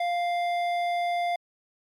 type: tone with hard clipping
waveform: triangle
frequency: 698.5 Hz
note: F5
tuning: in tune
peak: -26 dBFS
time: 0-1.36 s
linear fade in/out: 5 ms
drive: 14 dB
effects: MP3 96 kbps